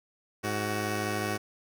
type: tone pair together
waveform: 10% pulse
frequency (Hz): 104.95 / 374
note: G#2 / F#4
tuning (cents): +19 / +19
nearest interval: octave + minor seventh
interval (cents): 2200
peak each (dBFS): -23 / -24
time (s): 0.43-1.38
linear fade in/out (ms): 20
effects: none